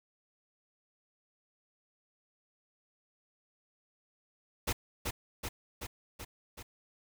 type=noise with echo; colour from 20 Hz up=pink; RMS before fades=-32 dBFS; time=4.67-4.73 s; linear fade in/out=10 ms; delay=380 ms; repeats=5; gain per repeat=-3 dB; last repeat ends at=6.63 s; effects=none